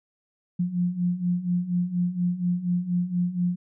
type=beating tone pair; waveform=sine; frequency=174.61 / 178.81 Hz; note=F3 / F3; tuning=0 / +41 cents; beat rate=4.2 Hz; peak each=-28 / -24 dBFS; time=0.59-3.56 s; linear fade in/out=10 ms; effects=none